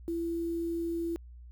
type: tone with quantisation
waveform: sine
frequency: 335.9 Hz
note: E4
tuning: 33 cents sharp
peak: -30 dBFS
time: 0.08-1.16 s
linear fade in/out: 0 ms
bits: 9
effects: added 60 Hz sine -46 dBFS peak until 1.51 s